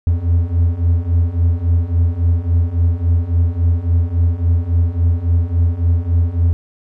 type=beating tone pair; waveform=triangle; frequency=83.1 / 86.7 Hz; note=E2 / F2; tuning=+15 / -12 cents; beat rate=3.6 Hz; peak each=-15 / -12 dBFS; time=0.07-6.53 s; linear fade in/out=0 ms; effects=none